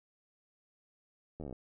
slowing click train, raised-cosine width 2 ms, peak -30 dBFS, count 10, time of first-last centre 1.4-1.527 s, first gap 12 ms, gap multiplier 1.04, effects none

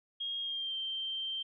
sine tone with pitch glide, 3256 to 3140 Hz, G#7 to G7, -35 to +2 cents, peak -34 dBFS, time 0.2-1.43 s, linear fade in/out 10 ms, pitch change -63 cents, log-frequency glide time 0.41-0.76 s, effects none

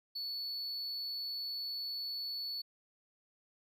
triangle tone, 4435 Hz, C#8, in tune, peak -36 dBFS, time 0.15-2.62 s, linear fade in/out 10 ms, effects none

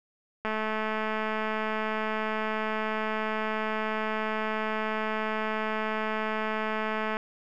click train, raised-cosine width 0.5 ms, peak -16 dBFS, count 1459, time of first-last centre 0.45-7.169 s, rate 217 Hz, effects none

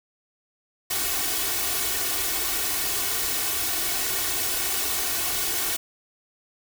white noise with comb filter, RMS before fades -26 dBFS, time 0.9-5.77 s, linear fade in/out 10 ms, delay 2.7 ms, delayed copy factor +0.8, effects none

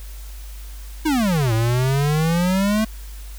square exponential two-way sweep, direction down then up, 326.8 to 110.1 to 222 Hz, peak -17 dBFS, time 1.05-2.85 s, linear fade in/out 10 ms, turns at 1.53 s, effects added 50 Hz sine -32 dBFS peak until 3.38 s + white hiss -45 dBFS RMS until 3.38 s

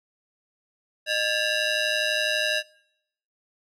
15% pulse ring-modulated tone, 1118 Hz, C#6, 14 cents sharp, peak -13 dBFS, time 1.06-2.63 s, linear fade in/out 50 ms, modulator 503 Hz, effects noise-tail reverb RT60 0.8 s tail -24 dB re dry + low-pass 8000 Hz 12 dB/octave

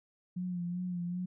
sine tone with vibrato, 177.6 Hz, F3, 29 cents sharp, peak -33 dBFS, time 0.36-1.26 s, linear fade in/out 10 ms, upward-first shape sine, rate 2.6 Hz, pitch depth 41 cents each way, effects none

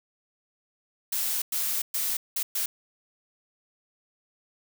blue noise bursts at uneven times, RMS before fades -28 dBFS, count 5, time 1.12-1.42 / 1.52-1.82 / 1.94-2.17 / 2.36-2.43 / 2.55-2.66 s, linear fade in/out 5 ms, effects none

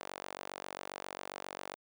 sawtooth tone with high-pass filter, 47.43 Hz, F#1, 44 cents sharp, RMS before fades -45 dBFS, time 0-1.76 s, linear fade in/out 10 ms, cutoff 620 Hz, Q 1.2, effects none

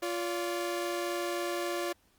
sawtooth tone pair together, 349.2 / 574.1 Hz, F4 / D5, 0 / -39 cents, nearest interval major sixth, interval 861 cents, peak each -29 / -32 dBFS, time 0.02-1.93 s, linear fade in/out 10 ms, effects pink hiss -68 dBFS RMS until 2.18 s + Opus 48 kbps

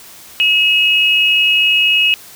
sine tone pair together, 2576 / 2887 Hz, E7 / F#7, -41 / -43 cents, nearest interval major second, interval 198 cents, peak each -12 dBFS, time 0.4-2.14 s, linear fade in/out 0 ms, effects white hiss -38 dBFS RMS until 2.35 s

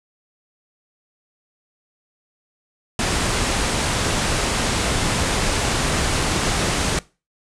pink low-pass noise, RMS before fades -21 dBFS, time 2.99-6.99 s, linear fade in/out 2 ms, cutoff 9900 Hz, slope 48 dB/octave, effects noise-tail reverb RT60 0.3 s tail -21 dB re dry

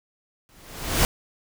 pink noise with exponential growth, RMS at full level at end -17 dBFS, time 0.49-1.05 s, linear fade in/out 0 ms, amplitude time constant 120 ms, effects none

